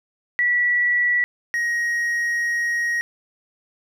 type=tone pair in turn; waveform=sine / triangle; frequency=1947 / 1885 Hz; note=B6 / A#6; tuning=-25 / +19 cents; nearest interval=minor second; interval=56 cents; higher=first; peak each=-16 / -18 dBFS; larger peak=first; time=0.39-1.24 / 1.54-3.01 s; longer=second; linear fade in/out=0 ms; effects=none